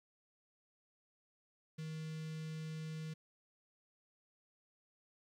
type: tone with notch filter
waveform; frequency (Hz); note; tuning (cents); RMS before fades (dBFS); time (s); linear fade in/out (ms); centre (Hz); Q
square; 157.8; D#3; +25; -44; 1.78-3.14; 10; 810; 0.51
effects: low-pass 7000 Hz 12 dB/octave + 12-bit